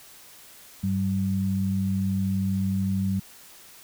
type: tone pair together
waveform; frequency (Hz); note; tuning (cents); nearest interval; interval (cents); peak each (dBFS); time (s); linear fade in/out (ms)
sine; 98.5 / 191.61; G2 / G3; +9 / -39; octave; 1152; -27 / -24; 0.83-3.2; 10
effects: white hiss -49 dBFS RMS until 3.83 s